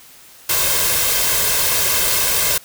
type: noise with comb filter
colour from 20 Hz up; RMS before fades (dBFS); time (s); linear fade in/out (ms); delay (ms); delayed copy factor
white; -17; 0.49-2.58; 5; 1.9; +0.6
effects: white hiss -44 dBFS RMS until 2.64 s